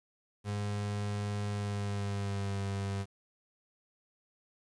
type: tone with pitch glide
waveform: 35% pulse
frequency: 102.7 to 98.63 Hz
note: G#2 to G2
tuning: -19 to +11 cents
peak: -31 dBFS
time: 0.44-3.06 s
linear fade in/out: 50 ms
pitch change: -70 cents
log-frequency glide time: 1.5-2.58 s
effects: resampled to 22050 Hz + 10-bit